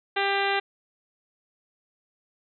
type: harmonic tone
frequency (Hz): 396.5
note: G4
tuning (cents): +20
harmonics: 1 / 2 / 3 / 4 / 5 / 6 / 7 / 8 / 9 / 10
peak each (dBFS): -29 / -27 / -34 / -30 / -31 / -34 / -34 / -38 / -37 / -38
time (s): 0.16-0.6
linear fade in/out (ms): 10
effects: none